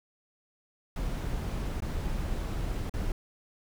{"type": "noise with dropouts", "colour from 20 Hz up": "brown", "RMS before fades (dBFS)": -32, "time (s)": [0.96, 3.12], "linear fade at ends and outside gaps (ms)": 2, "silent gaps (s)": [[1.804, 1.821], [2.896, 2.938]], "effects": []}